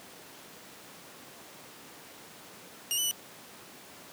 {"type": "tone with pitch steps", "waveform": "15% pulse", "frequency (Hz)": [2846, 2987, 2962], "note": ["F7", "F#7", "F#7"], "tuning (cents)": [32, 16, 1], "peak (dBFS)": -20, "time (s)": [2.91, 3.111], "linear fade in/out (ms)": 0, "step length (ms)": 67, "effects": ["pink hiss -49 dBFS RMS until 4.12 s", "high-pass 200 Hz 12 dB/octave"]}